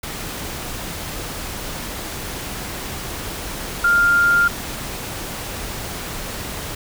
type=tone in noise; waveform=sine; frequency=1400 Hz; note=F6; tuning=4 cents sharp; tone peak=-12 dBFS; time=3.84-4.48 s; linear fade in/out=5 ms; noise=pink; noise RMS=-29 dBFS; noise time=0.03-6.75 s; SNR=+14 dB; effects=none